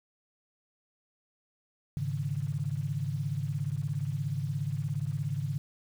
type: chord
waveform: sine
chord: Ab suspended fourth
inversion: none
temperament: equal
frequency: 103.83 / 138.59 / 155.56 Hz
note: Ab2 / Db3 / Eb3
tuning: 0 / 0 / 0 cents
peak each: -36 / -32 / -35 dBFS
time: 1.97-5.58 s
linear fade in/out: 0 ms
effects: 9-bit